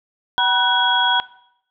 sine tone cluster, 762 / 966 / 1493 / 3318 Hz, G5 / B5 / F#6 / G#7, -49 / -39 / +15 / -2 cents, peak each -24 / -18 / -20 / -19 dBFS, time 0.38-1.2 s, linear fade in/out 0 ms, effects noise-tail reverb RT60 0.7 s tail -18 dB re dry

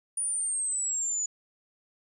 sine exponential sweep, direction down, 9600 to 6870 Hz, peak -27 dBFS, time 0.17-1.26 s, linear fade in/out 5 ms, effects none

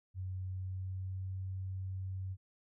sine tone with pitch glide, 93.2 to 94.5 Hz, F#2 to F#2, +13 to +37 cents, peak -37 dBFS, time 0.14-2.37 s, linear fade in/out 50 ms, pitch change +24 cents, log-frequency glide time 0.44-1.35 s, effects none

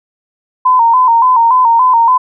sine tone with vibrato, 968 Hz, B5, 35 cents flat, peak -5 dBFS, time 0.65-2.18 s, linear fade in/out 10 ms, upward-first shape square, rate 3.5 Hz, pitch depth 81 cents each way, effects none

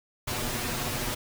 pink noise with comb filter, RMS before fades -31 dBFS, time 0.27-1.15 s, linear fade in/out 10 ms, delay 8.2 ms, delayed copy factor +0.95, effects none

